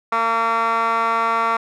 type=tone with band-pass filter; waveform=15% pulse; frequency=228.2 Hz; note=A#3; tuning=37 cents flat; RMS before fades=-19 dBFS; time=0.12-1.57 s; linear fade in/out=5 ms; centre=1300 Hz; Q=9.7; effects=none